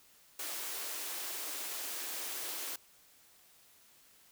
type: high-pass noise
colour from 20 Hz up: white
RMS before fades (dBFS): -40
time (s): 0.39-2.76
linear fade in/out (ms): 5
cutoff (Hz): 270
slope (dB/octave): 48
effects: white hiss -63 dBFS RMS until 4.31 s